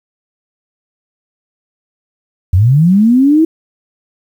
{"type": "linear sweep", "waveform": "sine", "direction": "up", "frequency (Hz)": [82.41, 329.6], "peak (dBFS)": -5, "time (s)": [2.53, 3.45], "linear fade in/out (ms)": 5, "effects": ["7-bit"]}